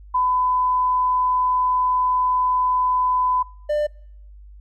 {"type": "tone pair in turn", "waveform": ["sine", "triangle"], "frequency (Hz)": [1005, 596.4], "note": ["B5", "D5"], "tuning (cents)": [30, 27], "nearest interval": "major sixth", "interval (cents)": 903, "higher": "first", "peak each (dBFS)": -16, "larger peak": "neither", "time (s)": [[0.14, 3.43], [3.69, 3.87]], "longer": "first", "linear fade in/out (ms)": 10, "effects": ["noise-tail reverb RT60 0.7 s tail -26 dB re dry", "added 50 Hz sine -40 dBFS peak until 4.6 s"]}